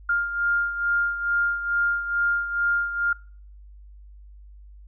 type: beating tone pair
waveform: sine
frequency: 1404 / 1406.3 Hz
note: F6 / F6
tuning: +9 / +12 cents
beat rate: 2.3 Hz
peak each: -22 / -28 dBFS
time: 0.09-3.13 s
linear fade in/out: 5 ms
effects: noise-tail reverb RT60 0.5 s tail -26 dB re dry + added 50 Hz sine -43 dBFS peak until 4.87 s